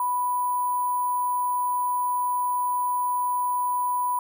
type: tone with sample-and-hold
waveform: sine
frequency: 989 Hz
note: B5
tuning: 2 cents sharp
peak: -22 dBFS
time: 0-4.19 s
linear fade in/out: 2 ms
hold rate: 11025 Hz
effects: none